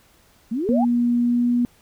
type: exponential sweep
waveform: sine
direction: up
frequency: 209.4 to 865 Hz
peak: -21 dBFS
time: 0.51-0.85 s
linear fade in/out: 10 ms
type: tone with pitch glide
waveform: sine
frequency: 240 to 242.1 Hz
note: B3 to B3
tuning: -49 to -34 cents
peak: -16 dBFS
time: 0.69-1.65 s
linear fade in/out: 0 ms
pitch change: +15 cents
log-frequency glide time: 1.2-1.51 s
effects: pink hiss -56 dBFS RMS until 1.81 s